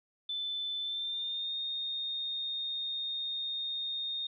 sine tone with pitch glide, 3520 to 3682 Hz, A7 to A#7, 0 to -22 cents, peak -33 dBFS, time 0.29-4.27 s, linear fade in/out 5 ms, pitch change +78 cents, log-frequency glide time 0.81-1.55 s, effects none

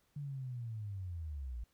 sine linear sweep, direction down, 147.2 to 55 Hz, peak -39 dBFS, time 0.16-1.64 s, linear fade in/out 5 ms, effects pink hiss -75 dBFS RMS until 1.73 s

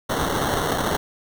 white noise with sample-and-hold, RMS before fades -23 dBFS, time 0.09-0.97 s, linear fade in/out 10 ms, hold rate 2450 Hz, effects none

